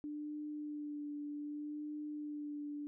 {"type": "tone with vibrato", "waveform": "sine", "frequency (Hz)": 296, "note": "D4", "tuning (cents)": 14, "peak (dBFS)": -40, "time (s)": [0.04, 2.87], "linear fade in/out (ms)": 0, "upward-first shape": "sine", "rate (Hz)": 0.65, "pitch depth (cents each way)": 20, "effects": []}